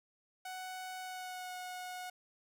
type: tone with pitch glide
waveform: sawtooth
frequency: 743 to 730.2 Hz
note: F#5 to F#5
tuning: +7 to -23 cents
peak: -38 dBFS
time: 0.45-2.1 s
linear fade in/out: 5 ms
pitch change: -30 cents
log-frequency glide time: 1-1.56 s
effects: 11-bit